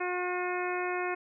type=harmonic tone; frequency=359.8 Hz; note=F#4; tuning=48 cents flat; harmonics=1 / 2 / 3 / 4 / 5 / 6 / 7; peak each=-33 / -36 / -38 / -39 / -40 / -41 / -41 dBFS; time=0-1.15 s; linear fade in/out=10 ms; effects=none